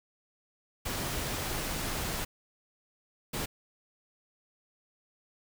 pink noise bursts at uneven times, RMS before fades -34 dBFS, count 2, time 0.85-2.25 / 3.33-3.46 s, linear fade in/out 10 ms, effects none

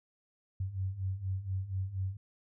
sine beating tone pair, 92.5 / 96.7 Hz, F#2 / G2, 0 / -23 cents, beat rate 4.2 Hz, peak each -38 / -34 dBFS, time 0.6-2.17 s, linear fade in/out 5 ms, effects none

